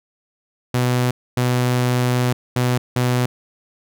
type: tone bursts at uneven times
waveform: sawtooth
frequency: 124.3 Hz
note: B2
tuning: 12 cents sharp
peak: -12 dBFS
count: 4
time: 0.74-1.11 / 1.37-2.33 / 2.56-2.78 / 2.96-3.26 s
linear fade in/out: 5 ms
effects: none